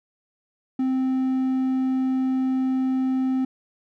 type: tone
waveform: triangle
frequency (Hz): 260.8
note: C4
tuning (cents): -5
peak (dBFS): -18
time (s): 0.79-3.45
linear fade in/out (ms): 5
effects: none

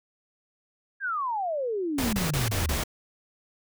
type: exponential sweep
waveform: sine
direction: down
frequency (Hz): 1655 to 62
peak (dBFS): -26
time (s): 1-2.8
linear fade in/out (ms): 50
type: noise bursts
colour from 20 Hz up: pink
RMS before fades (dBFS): -29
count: 5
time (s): 1.98-2.838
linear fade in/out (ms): 5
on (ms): 150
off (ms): 27
effects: none

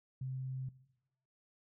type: tone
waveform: sine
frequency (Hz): 130.81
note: C3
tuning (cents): 0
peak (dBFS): -37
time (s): 0.21-0.69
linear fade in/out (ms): 5
effects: noise-tail reverb RT60 0.9 s tail -19 dB re dry

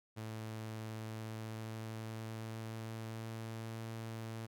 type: tone with pitch glide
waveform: sawtooth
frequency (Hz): 110.1 to 112.67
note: A2 to A2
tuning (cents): +2 to +42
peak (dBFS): -38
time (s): 0.16-4.47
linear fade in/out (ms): 20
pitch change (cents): +40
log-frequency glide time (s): 0.8-3.74
effects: none

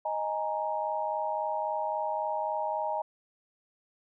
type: chord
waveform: sine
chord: D# suspended fourth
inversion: none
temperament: just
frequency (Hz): 622.3 / 829.7 / 933.4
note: D#5 / G#5 / A#5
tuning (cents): 0 / -2 / +2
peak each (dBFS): -33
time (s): 0.05-3.02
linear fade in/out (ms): 5
effects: none

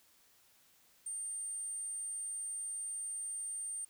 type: tone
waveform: sine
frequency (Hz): 8800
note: C#9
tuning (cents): -14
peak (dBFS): -36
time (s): 1.06-3.85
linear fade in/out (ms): 5
effects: tanh soft clip ceiling -36 dBFS + white hiss -67 dBFS RMS until 3.89 s

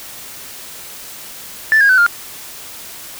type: tone with pitch steps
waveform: sine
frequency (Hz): 1760 / 1632.7 / 1514.6 / 1405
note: A6 / G#6 / F#6 / F6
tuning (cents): 0 / -30 / +40 / +10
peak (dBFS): -6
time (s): 1.72-2.064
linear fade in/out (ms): 0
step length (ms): 86
effects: tanh soft clip ceiling -4 dBFS + white hiss -33 dBFS RMS until 3.19 s

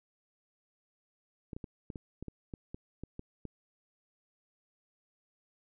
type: clicks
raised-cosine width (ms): 3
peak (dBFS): -28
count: 12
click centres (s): 1.532 / 1.565 / 1.642 / 1.902 / 1.958 / 2.226 / 2.283 / 2.538 / 2.745 / 3.036 / 3.194 / 3.453
effects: none

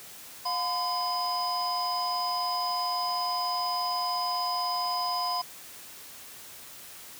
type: tone cluster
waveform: triangle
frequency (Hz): 712 / 1018 / 5000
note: F5 / C6 / D#8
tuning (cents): +33 / -48 / +8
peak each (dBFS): -31 / -28 / -31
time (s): 0.45-5.42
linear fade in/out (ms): 10
effects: white hiss -46 dBFS RMS until 7.19 s + high-pass 60 Hz 12 dB/octave

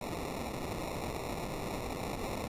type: noise with sample-and-hold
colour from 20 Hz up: white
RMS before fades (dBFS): -38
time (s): 0.01-2.48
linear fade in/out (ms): 5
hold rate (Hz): 1575
effects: resampled to 32000 Hz

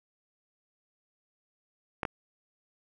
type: clicks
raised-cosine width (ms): 0.5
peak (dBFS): -15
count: 2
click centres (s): 2.032 / 2.052
effects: none

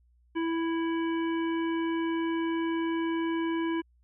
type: harmonic tone with a mistuned harmonic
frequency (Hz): 330.1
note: E4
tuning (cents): +2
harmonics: 1 / 3 / 5 / 7 / 9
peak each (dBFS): -27 / -37 / -41 / -44 / -46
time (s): 0.35-3.82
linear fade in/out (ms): 20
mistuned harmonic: 7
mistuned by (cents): -19
effects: added 60 Hz sine -61 dBFS peak until 4.03 s

